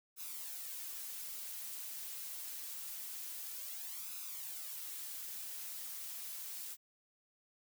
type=noise with flanger; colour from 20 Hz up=blue; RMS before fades=-45 dBFS; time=0.16-6.77 s; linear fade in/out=50 ms; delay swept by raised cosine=0.78 to 6.78 ms; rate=0.25 Hz; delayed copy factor=+0.6; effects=none